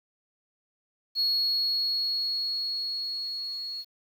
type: tone with level ramp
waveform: sine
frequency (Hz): 4330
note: C#8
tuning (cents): -41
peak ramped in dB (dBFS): -20 to -33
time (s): 1.15-3.85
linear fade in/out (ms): 50
effects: tanh soft clip ceiling -21 dBFS + 9-bit